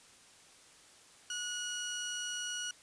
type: tone pair together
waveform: sawtooth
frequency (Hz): 1455 / 2910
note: F#6 / F#7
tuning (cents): -29 / -29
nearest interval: octave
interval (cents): 1200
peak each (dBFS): -37 / -33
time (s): 1.3-2.71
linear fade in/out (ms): 2
effects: white hiss -59 dBFS RMS until 2.82 s + resampled to 22050 Hz